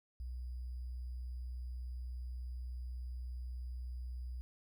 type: tone with sample-and-hold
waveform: sine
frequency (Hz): 61.74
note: B1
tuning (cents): 0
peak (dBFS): -40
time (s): 0.2-4.41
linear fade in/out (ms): 0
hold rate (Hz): 4900
effects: none

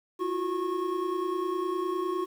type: tone cluster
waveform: triangle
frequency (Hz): 337.5 / 367.4 / 1092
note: E4 / F#4 / C#6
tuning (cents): +41 / -12 / -26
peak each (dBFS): -31 / -28 / -32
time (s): 0.19-2.26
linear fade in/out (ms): 20
effects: 9-bit

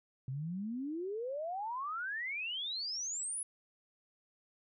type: exponential sweep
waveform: sine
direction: up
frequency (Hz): 125.9 to 10548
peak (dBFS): -36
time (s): 0.28-3.43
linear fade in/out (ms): 2
effects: none

